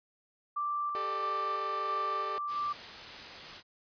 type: tone with tremolo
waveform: sine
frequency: 1174.7 Hz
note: D6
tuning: in tune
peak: -30 dBFS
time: 0.56-2.73 s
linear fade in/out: 10 ms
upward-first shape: square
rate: 1.5 Hz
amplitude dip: 25%
type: chord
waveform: sawtooth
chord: G suspended second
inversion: none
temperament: equal with one note detuned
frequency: 392 / 440 / 600.4 Hz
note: G4 / A4 / D5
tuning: 0 / 0 / +38 cents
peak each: -38 / -38 / -39 dBFS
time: 0.95-2.38 s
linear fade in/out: 0 ms
type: noise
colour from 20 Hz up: white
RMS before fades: -44 dBFS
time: 2.47-3.63 s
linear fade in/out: 50 ms
effects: resampled to 11025 Hz